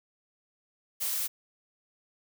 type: noise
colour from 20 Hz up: blue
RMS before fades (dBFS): -31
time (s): 1-1.28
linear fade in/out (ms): 20
effects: none